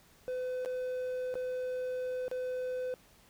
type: tone with dropouts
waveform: triangle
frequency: 506 Hz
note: B4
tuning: 42 cents sharp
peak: -31 dBFS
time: 0.28-2.94 s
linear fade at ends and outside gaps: 0 ms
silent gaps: 0.649-0.659 / 1.341-1.354 / 2.281-2.314 s
effects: pink hiss -62 dBFS RMS until 3.29 s